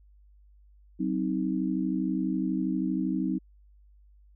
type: chord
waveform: sine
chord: C diminished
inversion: second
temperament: just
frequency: 188.37 / 261.6 / 314 Hz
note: Gb3 / C4 / Eb4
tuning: +31 / 0 / +16 cents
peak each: -30 dBFS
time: 0.99-3.39 s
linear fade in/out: 20 ms
effects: added 50 Hz sine -54 dBFS peak until 4.35 s